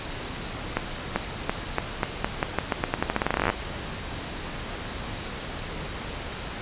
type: accelerating click train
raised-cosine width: 0.5 ms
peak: -7 dBFS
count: 27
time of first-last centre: 0.77-3.501 s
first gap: 390 ms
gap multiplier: 0.86
effects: pink hiss -34 dBFS RMS until 6.61 s + resampled to 8000 Hz